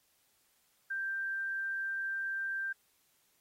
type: tone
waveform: sine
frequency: 1576 Hz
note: G6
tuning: 9 cents sharp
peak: -33 dBFS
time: 0.9-2.73 s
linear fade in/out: 10 ms
effects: white hiss -72 dBFS RMS until 3.4 s + AAC 48 kbps